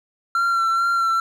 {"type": "tone with vibrato", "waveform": "triangle", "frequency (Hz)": 1362, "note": "F6", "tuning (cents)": -44, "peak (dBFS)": -15, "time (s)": [0.35, 1.2], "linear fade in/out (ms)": 2, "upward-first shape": "sine", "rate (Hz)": 2.3, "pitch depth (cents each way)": 24, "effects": []}